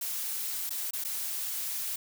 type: noise with dropouts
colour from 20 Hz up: blue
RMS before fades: -34 dBFS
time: 0.01-1.96 s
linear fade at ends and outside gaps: 5 ms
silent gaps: 0.695-0.705 / 0.908-0.933 / 1.04-1.047 s
effects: none